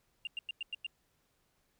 sine tone bursts, 2794 Hz, F7, in tune, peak -34 dBFS, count 6, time 0.25-0.866 s, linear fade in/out 2 ms, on 21 ms, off 98 ms, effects tanh soft clip ceiling -31 dBFS + pink hiss -75 dBFS RMS until 1.79 s

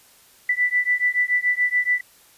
sine beating tone pair, 1975.5 / 1982.5 Hz, B6 / B6, 0 / +6 cents, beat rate 7 Hz, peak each -21 dBFS, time 0.49-2.01 s, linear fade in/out 5 ms, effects white hiss -53 dBFS RMS until 2.37 s + resampled to 32000 Hz

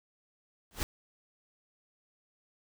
pink noise with exponential growth, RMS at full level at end -28 dBFS, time 0.71-0.83 s, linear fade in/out 0 ms, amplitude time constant 26 ms, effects none

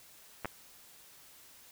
clicks, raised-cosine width 0.5 ms, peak -21 / -20 dBFS, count 2, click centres 0.447 / 0.456 s, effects white hiss -57 dBFS RMS until 1.71 s

